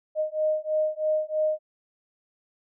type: beating tone pair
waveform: sine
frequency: 617 / 620.1 Hz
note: D#5 / D#5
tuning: -15 / -6 cents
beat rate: 3.1 Hz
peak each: -26 dBFS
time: 0.15-1.59 s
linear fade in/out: 50 ms
effects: none